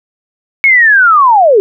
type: linear sweep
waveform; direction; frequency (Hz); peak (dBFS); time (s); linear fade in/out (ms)
sine; down; 2217 to 379.5; -3; 0.64-1.6; 0
effects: none